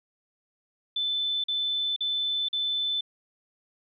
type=tone bursts; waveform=sine; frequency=3519 Hz; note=A7; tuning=in tune; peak=-25 dBFS; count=4; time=0.96-3.009 s; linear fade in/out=5 ms; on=480 ms; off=43 ms; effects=none